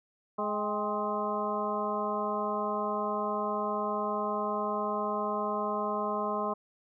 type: harmonic tone with a mistuned harmonic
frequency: 210 Hz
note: G#3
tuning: 19 cents sharp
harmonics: 1 / 2 / 3 / 4 / 5 / 6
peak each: -37 / -36 / -35 / -38 / -33 / -39 dBFS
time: 0.38-6.54 s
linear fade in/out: 10 ms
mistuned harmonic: 4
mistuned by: -73 cents
effects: none